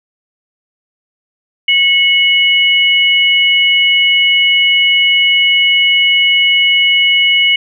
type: tone pair together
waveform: sine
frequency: 2195 / 2930 Hz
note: C#7 / F#7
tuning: -18 / -18 cents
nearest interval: perfect fourth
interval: 500 cents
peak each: -10 dBFS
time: 1.68-7.56 s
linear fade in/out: 5 ms
effects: none